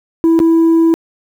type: tone with dropouts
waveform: sine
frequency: 329 Hz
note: E4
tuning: 3 cents flat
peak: -4 dBFS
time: 0.24-0.94 s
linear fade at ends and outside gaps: 0 ms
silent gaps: 0.391-0.401 s
effects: tanh soft clip ceiling -6 dBFS + 7-bit